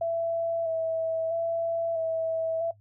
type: tone with vibrato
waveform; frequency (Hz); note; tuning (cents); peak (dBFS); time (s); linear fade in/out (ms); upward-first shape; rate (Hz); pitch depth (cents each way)
sine; 659.3; E5; 0; -25; 0.01-2.71; 5; square; 0.77; 21
effects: noise-tail reverb RT60 0.1 s tail -18 dB re dry + added 103 Hz sine -55 dBFS peak until 2.8 s